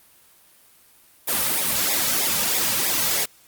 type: noise with flanger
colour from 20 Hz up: white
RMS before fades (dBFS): -22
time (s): 1.27-3.26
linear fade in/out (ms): 20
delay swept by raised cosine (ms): 0.67 to 2.87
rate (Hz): 3.1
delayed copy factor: -0.75
effects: white hiss -54 dBFS RMS until 3.47 s + Opus 32 kbps